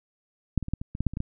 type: clicks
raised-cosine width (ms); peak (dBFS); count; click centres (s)
5; -9 / -21 / -22 / -13 / -21 / -22 / -13 / -10 / -24 / -19 / -16; 11; 0.577 / 0.627 / 0.684 / 0.736 / 0.815 / 0.951 / 1.006 / 1.067 / 1.136 / 1.171 / 1.204
effects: none